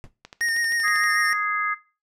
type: noise with exponential decay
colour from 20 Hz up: brown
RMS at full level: -32 dBFS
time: 0.04-0.12 s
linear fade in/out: 0 ms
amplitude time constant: 16 ms
type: click train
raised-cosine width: 0.2 ms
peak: -22 dBFS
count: 11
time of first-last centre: 0.25-1.037 s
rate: 12.7 Hz
type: tone with vibrato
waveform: square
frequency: 1849 Hz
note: A#6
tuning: 15 cents flat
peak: -22 dBFS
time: 0.41-1.33 s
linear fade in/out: 0 ms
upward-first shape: sine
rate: 6.7 Hz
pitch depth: 27 cents each way
type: harmonic tone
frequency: 415.3 Hz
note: G#4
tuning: in tune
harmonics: 3 / 4 / 5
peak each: -25 / -27 / -29 dBFS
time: 0.83-1.75 s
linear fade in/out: 20 ms
effects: noise-tail reverb RT60 0.3 s tail -17 dB re dry + low-pass 11000 Hz 12 dB/octave